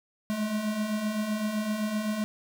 square beating tone pair, 207.1 / 214.9 Hz, G#3 / A3, -5 / -41 cents, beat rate 7.8 Hz, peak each -36 / -29 dBFS, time 0.3-2.24 s, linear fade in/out 0 ms, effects none

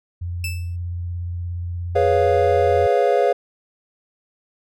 sine tone with vibrato, 87.31 Hz, F2, in tune, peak -24 dBFS, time 0.21-2.87 s, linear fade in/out 10 ms, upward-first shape triangle, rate 17 Hz, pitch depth 30 cents each way
sawtooth tone with exponential decay, 2637 Hz, E7, in tune, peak -20 dBFS, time 0.44-0.76 s, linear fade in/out 2 ms, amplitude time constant 69 ms
triangle chord, C# dominant seventh, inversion second, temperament equal, 415.3 / 493.9 / 554.4 / 698.5 Hz, G#4 / B4 / C#5 / E#5, 0 / 0 / 0 / 0 cents, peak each -18 dBFS, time 1.95-3.33 s, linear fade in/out 10 ms
effects none

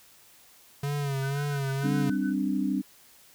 square tone with vibrato, 140 Hz, C#3, 18 cents sharp, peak -28 dBFS, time 0.83-2.1 s, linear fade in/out 5 ms, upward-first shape sine, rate 2 Hz, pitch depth 63 cents each way
sine tone with tremolo, 1504 Hz, F#6, 28 cents sharp, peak -38 dBFS, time 1.22-2.34 s, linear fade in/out 0 ms, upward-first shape sine, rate 6.9 Hz, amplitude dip 90%
sine chord, G suspended fourth, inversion none, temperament just, 196 / 261.3 / 294 Hz, G3 / C4 / D4, 0 / -2 / +2 cents, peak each -29 dBFS, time 1.83-2.82 s, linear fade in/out 20 ms
effects white hiss -56 dBFS RMS until 3.34 s

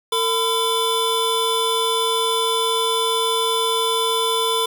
square tone cluster, 453.2 / 1011 / 3494 Hz, A#4 / B5 / A7, -49 / +40 / -13 cents, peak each -23 dBFS, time 0.12-4.66 s, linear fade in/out 5 ms, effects none

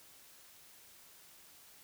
silence, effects white hiss -59 dBFS RMS until 1.83 s

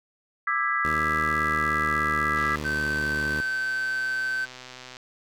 sine chord, E dominant seventh, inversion third, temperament just, 1186.7 / 1318.5 / 1648.1 / 1977.8 Hz, D6 / E6 / G#6 / B6, +18 / 0 / -14 / +2 cents, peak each -28 dBFS, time 0.47-2.56 s, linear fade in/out 5 ms
10% pulse tone with pitch glide, 77.6 to 74.7 Hz, D#2 to D2, -4 to +30 cents, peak -22 dBFS, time 0.85-3.41 s, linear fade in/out 0 ms, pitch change -66 cents, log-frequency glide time 1.11-3.02 s
click train, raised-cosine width 0.2 ms, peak -24 dBFS, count 331, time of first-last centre 2.37-4.968 s, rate 127 Hz
triangle tone, 1538 Hz, G6, 33 cents flat, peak -23 dBFS, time 2.64-4.46 s, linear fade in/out 20 ms
effects none

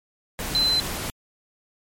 sine tone in noise, 4058 Hz, B7, 46 cents sharp, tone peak -18 dBFS, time 0.55-0.8 s, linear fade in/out 0 ms, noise pink, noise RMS -30 dBFS, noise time 0.39-1.1 s, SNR +9 dB, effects MP3 64 kbps

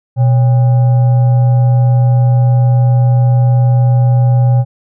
sine tone with frequency modulation, 123.47 Hz, B2, in tune, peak -6 dBFS, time 0.16-4.65 s, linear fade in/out 50 ms, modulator 676 Hz, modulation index 0.24, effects none

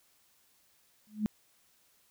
sine tone with exponential growth, 212.6 Hz, G#3, 41 cents sharp, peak -23 dBFS, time 1.07-1.26 s, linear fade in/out 0 ms, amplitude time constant 40 ms, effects white hiss -68 dBFS RMS until 2.1 s

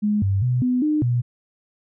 sine tone with pitch steps, 209 / 97.8 / 124.7 / 249.9 / 303.6 / 121.5 Hz, G#3 / G2 / B2 / B3 / D#4 / B2, +11 / -4 / +17 / +21 / -42 / -28 cents, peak -17 dBFS, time 0.02-1.22 s, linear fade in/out 20 ms, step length 200 ms, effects none

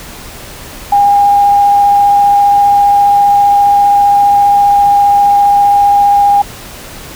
sine tone with vibrato, 810 Hz, G#5, 43 cents flat, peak -4 dBFS, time 0.92-6.42 s, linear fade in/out 5 ms, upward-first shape triangle, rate 15 Hz, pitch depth 8 cents each way, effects pink hiss -29 dBFS RMS until 7.15 s

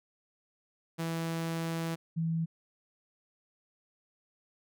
sawtooth / sine tone pair in turn, 164.81 / 163.77 Hz, E3 / E3, 0 / -11 cents, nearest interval unison, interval 11 cents, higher first, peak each -28 dBFS, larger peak neither, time 0.98-1.96 / 2.16-2.46 s, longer first, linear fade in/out 20 ms, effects none

